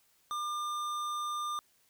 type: tone with tanh clipping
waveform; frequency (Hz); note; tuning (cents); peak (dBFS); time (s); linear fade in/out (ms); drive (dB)
sine; 1200; D6; +37; -35; 0.31-1.59; 0; 17
effects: white hiss -69 dBFS RMS until 1.89 s